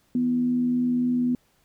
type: tone with frequency modulation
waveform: sine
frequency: 246.9 Hz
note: B3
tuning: in tune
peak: -20 dBFS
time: 0.15-1.35 s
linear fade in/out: 2 ms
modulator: 84.1 Hz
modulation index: 0.24
effects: pink hiss -65 dBFS RMS until 1.64 s